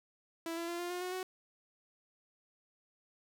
sawtooth tone with pitch steps, 331.1 / 337.5 / 344 / 350.6 / 357.3 / 364.2 / 371.2 Hz, E4 / E4 / F4 / F4 / F4 / F#4 / F#4, +8 / +41 / -26 / +7 / +40 / -27 / +6 cents, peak -33 dBFS, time 0.46-1.23 s, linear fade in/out 2 ms, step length 110 ms, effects none

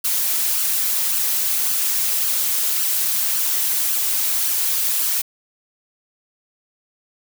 blue noise with flanger, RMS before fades -20 dBFS, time 0.04-5.22 s, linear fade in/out 10 ms, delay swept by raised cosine 0.66 to 5.56 ms, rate 1.8 Hz, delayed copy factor +0.5, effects none

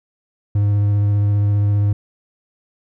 triangle tone with vibrato, 102.4 Hz, G#2, 24 cents flat, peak -11 dBFS, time 0.55-1.93 s, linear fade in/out 5 ms, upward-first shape sine, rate 15 Hz, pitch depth 12 cents each way, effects none

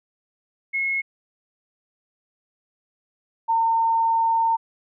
sine tone pair in turn, 2172 / 909.5 Hz, C#7 / A#5, -36 / -43 cents, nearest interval octave + minor third, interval 1507 cents, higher first, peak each -21 / -17 dBFS, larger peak second, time 0.73-1.02 / 3.48-4.57 s, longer second, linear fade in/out 20 ms, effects none

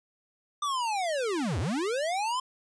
square linear two-way sweep, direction down then up, 1200 to 71.8 to 1051 Hz, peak -28 dBFS, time 0.62-2.4 s, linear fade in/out 5 ms, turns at 1.59 s, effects resampled to 22050 Hz

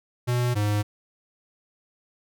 square tone pair in turn, 122.5 / 104.12 Hz, B2 / G#2, -14 / +5 cents, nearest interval minor third, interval 281 cents, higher first, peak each -22 dBFS, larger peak neither, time 0.27-0.55 / 0.55-0.83 s, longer neither, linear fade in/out 20 ms, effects none

